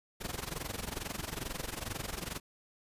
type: noise with amplitude modulation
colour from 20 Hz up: pink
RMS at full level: -36 dBFS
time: 0.2-2.4 s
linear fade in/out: 20 ms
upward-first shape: sine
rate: 22.3 Hz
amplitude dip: 85%
effects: resampled to 32000 Hz